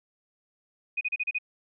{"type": "tone bursts", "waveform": "sine", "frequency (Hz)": 2489, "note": "D#7", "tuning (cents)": 0, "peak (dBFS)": -25, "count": 6, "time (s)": [0.97, 1.386], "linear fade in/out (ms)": 10, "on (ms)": 41, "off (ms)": 34, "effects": []}